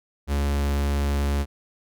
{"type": "tone", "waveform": "45% pulse", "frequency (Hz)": 71, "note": "C#2", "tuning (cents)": 42, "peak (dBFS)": -21, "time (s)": [0.27, 1.46], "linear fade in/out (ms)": 50, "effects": []}